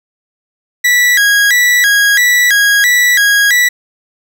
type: tone with vibrato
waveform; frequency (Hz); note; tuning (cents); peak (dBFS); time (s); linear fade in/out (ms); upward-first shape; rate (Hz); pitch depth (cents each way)
40% pulse; 1794; A6; +33; -6; 0.84-3.69; 10; square; 1.5; 150
effects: none